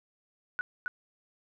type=tone with echo; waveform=sine; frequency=1476 Hz; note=F#6; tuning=5 cents flat; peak=-28 dBFS; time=0.59-0.61 s; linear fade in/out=0 ms; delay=270 ms; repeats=1; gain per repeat=-2 dB; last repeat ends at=0.88 s; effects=none